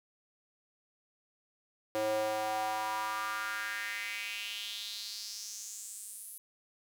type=tone with high-pass filter sweep; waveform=square; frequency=108.2 Hz; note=A2; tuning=29 cents flat; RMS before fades=-37 dBFS; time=1.95-6.38 s; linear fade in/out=0 ms; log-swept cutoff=470 to 11000 Hz; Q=4; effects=none